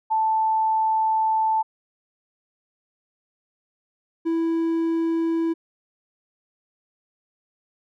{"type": "tone pair in turn", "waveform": ["sine", "triangle"], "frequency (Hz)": [880, 329.6], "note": ["A5", "E4"], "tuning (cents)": [0, 0], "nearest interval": "octave + perfect fourth", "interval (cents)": 1700, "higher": "first", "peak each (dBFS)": -18, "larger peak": "neither", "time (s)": [[0.1, 1.63], [4.25, 5.54]], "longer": "first", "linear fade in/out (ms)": 20, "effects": []}